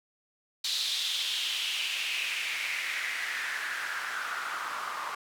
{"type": "noise with band-pass filter sweep", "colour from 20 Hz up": "white", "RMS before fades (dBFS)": -33, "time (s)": [0.64, 5.15], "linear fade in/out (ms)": 5, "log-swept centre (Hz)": [4000, 1100], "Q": 3.8, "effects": []}